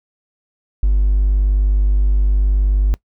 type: tone with hard clipping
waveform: triangle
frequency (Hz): 49.6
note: G1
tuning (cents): +21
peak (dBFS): -11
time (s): 0.83-2.94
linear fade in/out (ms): 0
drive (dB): 3
effects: noise-tail reverb RT60 0.1 s tail -22 dB re dry